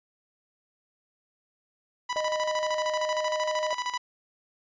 sawtooth tone with tremolo, 987.8 Hz, B5, in tune, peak -23 dBFS, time 2.09-3.98 s, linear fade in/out 10 ms, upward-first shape square, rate 13 Hz, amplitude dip 70%
triangle tone, 617 Hz, D#5, 15 cents flat, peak -26 dBFS, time 2.16-3.73 s, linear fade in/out 0 ms
effects resampled to 16000 Hz

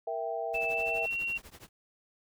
sine chord, E diminished, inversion second, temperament equal, 466.2 / 659.3 / 784 Hz, Bb4 / E5 / G5, 0 / 0 / 0 cents, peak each -37 / -34 / -37 dBFS, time 0.07-1.06 s, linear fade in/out 5 ms
pink noise with tremolo, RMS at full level -47 dBFS, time 0.53-1.69 s, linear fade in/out 10 ms, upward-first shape triangle, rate 12 Hz, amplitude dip 100%
sine tone with pitch glide, 2637 to 2743 Hz, E7 to F7, 0 to -32 cents, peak -30 dBFS, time 0.54-1.38 s, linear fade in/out 10 ms, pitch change +68 cents, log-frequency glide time 0.7-1.17 s
effects none

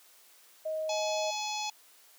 sine tone, 628 Hz, D#5, 16 cents sharp, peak -30 dBFS, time 0.65-1.31 s, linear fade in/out 10 ms
harmonic tone, 848 Hz, G#5, 36 cents sharp, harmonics 1 / 3 / 4 / 5 / 6 / 7 / 8, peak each -35 / -40 / -41 / -42 / -43 / -43 / -44 dBFS, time 0.89-1.7 s, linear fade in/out 5 ms
effects white hiss -59 dBFS RMS until 2.18 s + high-pass 400 Hz 12 dB/octave

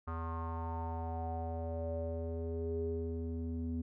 square tone with low-pass filter sweep, 82.41 Hz, E2, in tune, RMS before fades -38 dBFS, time 0.07-3.82 s, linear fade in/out 10 ms, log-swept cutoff 1200 to 280 Hz, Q 7, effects none

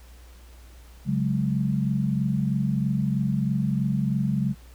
sine chord, C# suspended fourth, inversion none, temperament just, 138.59 / 184.79 / 207.9 Hz, C#3 / F#3 / G#3, 0 / -2 / +2 cents, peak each -25 / -27 / -26 dBFS, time 1.05-4.55 s, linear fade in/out 50 ms, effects added 60 Hz sine -45 dBFS peak until 4.74 s + pink hiss -55 dBFS RMS until 4.74 s

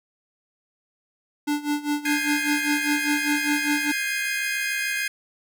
square tone with tremolo, 293.7 Hz, D4, in tune, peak -21 dBFS, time 1.47-3.92 s, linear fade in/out 10 ms, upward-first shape sine, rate 5 Hz, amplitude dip 85%
40% pulse chord, Ab major seventh, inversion third, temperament equal with one note detuned, 1594.5 / 1661.2 / 2093 / 2489 Hz, G6 / Ab6 / C7 / Eb7, +29 / 0 / 0 / 0 cents, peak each -29 dBFS, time 2.05-5.08 s, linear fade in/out 5 ms
effects none

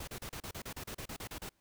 pink noise bursts, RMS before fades -43 dBFS, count 14, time 0-1.492 s, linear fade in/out 5 ms, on 75 ms, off 34 ms, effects pink hiss -75 dBFS RMS until 1.6 s

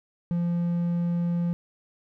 triangle tone, 172.5 Hz, F3, 21 cents flat, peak -21 dBFS, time 0.31-1.53 s, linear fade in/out 0 ms, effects none

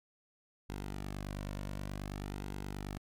sawtooth tone with flanger, 49.37 Hz, G1, 13 cents sharp, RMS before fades -41 dBFS, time 0.69-2.98 s, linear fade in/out 10 ms, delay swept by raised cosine 1.7 to 2.48 ms, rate 0.54 Hz, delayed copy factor -0.55, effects MP3 96 kbps

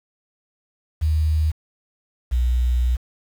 sine tone pair in turn, 77.78 / 61.31 Hz, D#2 / B1, 0 / -12 cents, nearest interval major third, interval 412 cents, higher first, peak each -16 dBFS, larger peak neither, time 1.01-1.52 / 2.31-2.97 s, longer second, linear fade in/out 20 ms, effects 7-bit

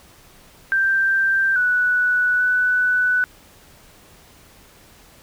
sine tone with pitch steps, 1571 / 1479 / 1491 Hz, G6 / F#6 / F#6, +3 / -1 / +13 cents, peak -15 dBFS, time 0.72-3.24 s, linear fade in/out 0 ms, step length 840 ms, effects pink hiss -49 dBFS RMS until 5.22 s

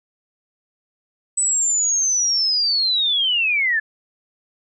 sine linear sweep, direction down, 8040 to 1700 Hz, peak -16 dBFS, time 1.37-3.8 s, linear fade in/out 10 ms, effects none

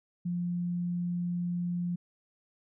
sine tone, 175.3 Hz, F3, 7 cents sharp, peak -29 dBFS, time 0.25-1.96 s, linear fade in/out 10 ms, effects none

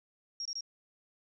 sine tone bursts, 5588 Hz, F8, in tune, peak -35 dBFS, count 3, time 0.4-0.608 s, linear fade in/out 2 ms, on 54 ms, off 23 ms, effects none

